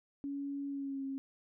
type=tone with pitch glide; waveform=sine; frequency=280.7 to 270.7 Hz; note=C#4 to C#4; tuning=+22 to -41 cents; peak=-36 dBFS; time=0.24-1.18 s; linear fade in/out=0 ms; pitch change=-63 cents; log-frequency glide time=0.68-1.05 s; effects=none